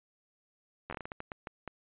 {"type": "slowing click train", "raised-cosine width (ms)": 0.5, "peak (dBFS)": -24, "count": 12, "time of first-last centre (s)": [0.9, 1.677], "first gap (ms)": 11, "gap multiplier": 1.34, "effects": ["resampled to 8000 Hz"]}